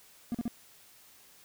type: tone bursts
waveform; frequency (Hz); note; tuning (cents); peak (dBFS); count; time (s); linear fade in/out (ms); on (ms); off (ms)
triangle; 236.5; A#3; +25; -27; 3; 0.32-0.479; 0; 25; 42
effects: white hiss -58 dBFS RMS until 1.44 s